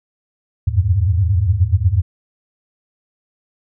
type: tone cluster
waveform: sine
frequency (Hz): 80.9 / 89.3 / 96.7 / 106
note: E2 / F2 / G2 / G#2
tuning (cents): -32 / +39 / -23 / +36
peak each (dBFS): -18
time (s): 0.67-2.02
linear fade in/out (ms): 10
effects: none